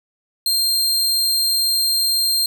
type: tone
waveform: sawtooth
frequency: 4186 Hz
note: C8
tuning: in tune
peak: -13 dBFS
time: 0.46-2.46 s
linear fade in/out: 2 ms
effects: none